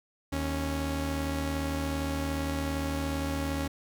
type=tone pair together; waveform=sawtooth; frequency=77.4 / 276.3 Hz; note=D#2 / C#4; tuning=-9 / -6 cents; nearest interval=octave + minor seventh; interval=2203 cents; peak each=-28 dBFS; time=0.32-3.68 s; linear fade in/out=10 ms; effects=none